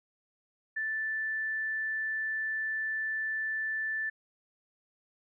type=tone; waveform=sine; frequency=1760 Hz; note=A6; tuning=in tune; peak=-30 dBFS; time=0.76-4.1 s; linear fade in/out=10 ms; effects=none